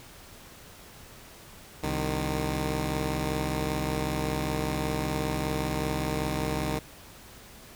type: tone pair together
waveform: 10% pulse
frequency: 65.16 / 153.1 Hz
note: C2 / D#3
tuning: -7 / -28 cents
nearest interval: octave + minor third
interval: 1479 cents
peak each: -22 dBFS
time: 1.83-6.79 s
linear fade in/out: 5 ms
effects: pink hiss -49 dBFS RMS until 7.75 s